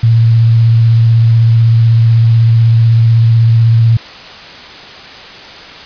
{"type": "tone with vibrato", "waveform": "sine", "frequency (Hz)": 114.5, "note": "A#2", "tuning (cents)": -31, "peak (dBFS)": -4, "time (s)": [0.03, 3.97], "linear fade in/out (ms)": 5, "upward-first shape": "sine", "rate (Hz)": 16, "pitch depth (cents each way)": 22, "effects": ["white hiss -30 dBFS RMS until 5.85 s", "resampled to 11025 Hz"]}